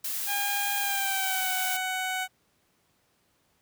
blue noise, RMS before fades -32 dBFS, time 0.04-1.77 s, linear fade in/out 5 ms
15% pulse tone with pitch glide, 810 to 747.1 Hz, G#5 to F#5, -43 to +17 cents, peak -22 dBFS, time 0.26-2.28 s, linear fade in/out 50 ms, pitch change -140 cents, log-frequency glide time 0.79-1.47 s
effects pink hiss -69 dBFS RMS until 3.61 s + high-pass 80 Hz 12 dB/octave

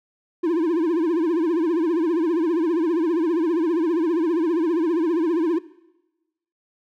triangle tone with vibrato, 332 Hz, E4, 12 cents sharp, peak -16 dBFS, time 0.43-5.59 s, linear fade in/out 10 ms, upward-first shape triangle, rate 15 Hz, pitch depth 160 cents each way, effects noise-tail reverb RT60 1.0 s tail -18 dB re dry

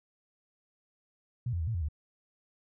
sine tone with pitch steps, 121.5 / 86.5 / 79.9 / 113.2 / 85.9 / 74.8 Hz, B2 / F2 / D#2 / A2 / F2 / D2, -28 / -16 / +47 / +50 / -28 / +32 cents, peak -29 dBFS, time 1.46-1.886 s, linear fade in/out 5 ms, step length 71 ms, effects none

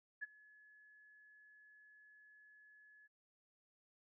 sine tone with ADSR envelope, 1703 Hz, G#6, 43 cents sharp, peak -39 dBFS, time 0.21-3.08 s, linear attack 22 ms, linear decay 23 ms, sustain -23 dB, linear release 24 ms, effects none

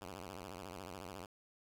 5% pulse tone with vibrato, 92.5 Hz, F#2, in tune, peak -35 dBFS, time 0.01-1.26 s, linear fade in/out 5 ms, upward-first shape sine, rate 14 Hz, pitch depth 190 cents each way, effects none

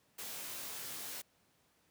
white noise with comb filter, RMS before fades -44 dBFS, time 0.18-1.22 s, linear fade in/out 10 ms, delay 20 ms, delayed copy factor -0.8, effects pink hiss -72 dBFS RMS until 1.9 s + high-pass 100 Hz 12 dB/octave

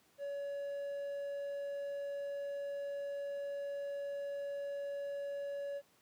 triangle tone, 565 Hz, C#5, 33 cents sharp, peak -36 dBFS, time 0.18-5.82 s, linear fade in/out 50 ms, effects pink hiss -69 dBFS RMS until 6.01 s + high-pass 150 Hz 12 dB/octave

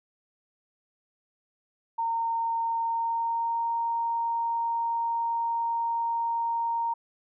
sine tone with pitch glide, 918 to 927.6 Hz, A#5 to A#5, -27 to -9 cents, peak -25 dBFS, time 1.98-6.94 s, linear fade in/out 10 ms, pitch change +18 cents, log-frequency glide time 2.8-3.69 s, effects none

